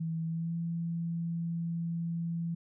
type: tone with pitch glide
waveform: sine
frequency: 163 to 167.97 Hz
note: E3 to E3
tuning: -19 to +33 cents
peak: -31 dBFS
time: 0-2.55 s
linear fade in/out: 10 ms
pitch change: +52 cents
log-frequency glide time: 0.26-0.55 s
effects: none